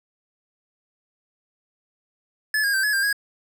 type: tone with pitch steps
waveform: square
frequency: 1722 / 1629 / 1560 / 1697 / 1591 / 1652 Hz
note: A6 / G#6 / G6 / G#6 / G6 / G#6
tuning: -38 / -34 / -9 / +37 / +25 / -10 cents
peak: -20 dBFS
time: 2.54-3.128 s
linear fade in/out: 2 ms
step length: 98 ms
effects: none